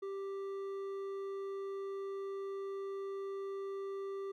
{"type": "tone with hard clipping", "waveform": "triangle", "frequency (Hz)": 392, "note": "G4", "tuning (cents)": 0, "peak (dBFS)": -40, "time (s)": [0.02, 4.32], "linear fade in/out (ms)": 10, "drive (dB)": 10, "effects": []}